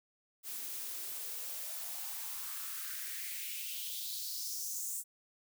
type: noise with high-pass filter sweep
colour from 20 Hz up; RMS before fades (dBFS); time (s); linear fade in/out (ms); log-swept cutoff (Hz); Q
blue; -41; 0.43-5.04; 50; 220 to 8000; 3.4
effects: none